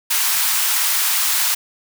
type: high-pass noise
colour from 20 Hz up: white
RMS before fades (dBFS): -18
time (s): 0.1-1.55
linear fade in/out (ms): 10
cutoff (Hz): 870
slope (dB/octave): 24
effects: none